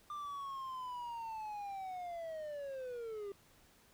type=linear sweep; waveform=triangle; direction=down; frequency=1194 to 392 Hz; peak=-39 dBFS; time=0.1-3.32 s; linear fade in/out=2 ms; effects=pink hiss -66 dBFS RMS until 3.93 s